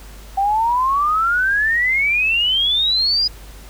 sine exponential sweep, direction up, 769 to 4978 Hz, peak -14 dBFS, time 0.37-3.28 s, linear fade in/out 10 ms, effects added 50 Hz sine -36 dBFS peak until 3.69 s + pink hiss -43 dBFS RMS until 3.69 s

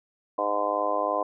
harmonic tone, 102.8 Hz, G#2, 17 cents flat, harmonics 3 / 4 / 5 / 6 / 7 / 8 / 9 / 10, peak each -36 / -37 / -31 / -29 / -31 / -37 / -38 / -28 dBFS, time 0.38-1.23 s, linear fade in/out 5 ms, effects none

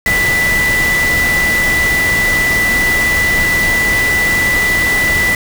sine tone in noise, 1981 Hz, B6, 5 cents sharp, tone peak -11 dBFS, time 0.06-5.35 s, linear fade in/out 2 ms, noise pink, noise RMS -19 dBFS, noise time 0.06-5.35 s, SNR +5 dB, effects none

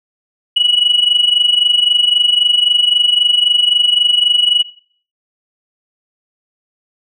sine tone with amplitude modulation, 2929 Hz, F#7, 18 cents flat, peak -5 dBFS, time 0.56-4.63 s, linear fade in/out 10 ms, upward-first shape sine, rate 23.8 Hz, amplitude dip 80%, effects noise-tail reverb RT60 0.5 s tail -17 dB re dry + tanh soft clip ceiling -4 dBFS

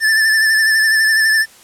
square tone with vibrato, 1760 Hz, A6, in tune, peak -11 dBFS, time 0-1.46 s, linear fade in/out 50 ms, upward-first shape sine, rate 12 Hz, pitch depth 35 cents each way, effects white hiss -44 dBFS RMS until 1.63 s + low-pass 11000 Hz 12 dB/octave

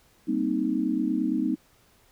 sine chord, C minor seventh, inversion second, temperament equal, 196 / 233.1 / 261.6 / 311.1 Hz, G3 / Bb3 / C4 / Eb4, 0 / 0 / 0 / 0 cents, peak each -32 / -29 / -28 / -27 dBFS, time 0.27-1.56 s, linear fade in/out 20 ms, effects pink hiss -61 dBFS RMS until 2.11 s

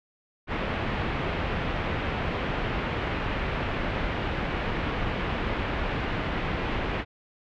pink low-pass noise, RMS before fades -29 dBFS, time 0.47-7.05 s, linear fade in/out 50 ms, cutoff 2900 Hz, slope 24 dB/octave, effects none

